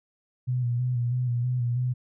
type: tone with vibrato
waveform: sine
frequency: 122.9 Hz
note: B2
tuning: 8 cents flat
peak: -23 dBFS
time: 0.47-1.94 s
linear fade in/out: 20 ms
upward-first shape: square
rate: 3.1 Hz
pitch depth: 37 cents each way
effects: none